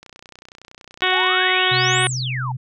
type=click train; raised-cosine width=0.2 ms; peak=-24 dBFS; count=39; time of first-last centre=0.03-1.268 s; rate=30.7 Hz
type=harmonic tone; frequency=370 Hz; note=F#4; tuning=in tune; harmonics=1 / 2 / 3 / 4 / 5 / 6 / 7 / 8 / 9 / 10; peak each=-25 / -25 / -25 / -24 / -23 / -24 / -28 / -25 / -26 / -27 dBFS; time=1.02-2.07 s; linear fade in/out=0 ms
type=exponential two-way sweep; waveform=sine; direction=up then down; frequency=724 to 9550 to 829 Hz; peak=-25 dBFS; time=1.12-2.52 s; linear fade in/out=5 ms; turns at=2.06 s
type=tone; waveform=sine; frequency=127.8 Hz; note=C3; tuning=40 cents flat; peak=-23 dBFS; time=1.71-2.57 s; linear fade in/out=10 ms
effects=none